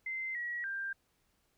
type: tone with pitch steps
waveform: sine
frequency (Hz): 2074 / 1917 / 1587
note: C7 / A#6 / G6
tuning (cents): -16 / +48 / +21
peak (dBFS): -35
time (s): 0.06-0.93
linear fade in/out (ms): 5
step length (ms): 290
effects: pink hiss -75 dBFS RMS until 1.57 s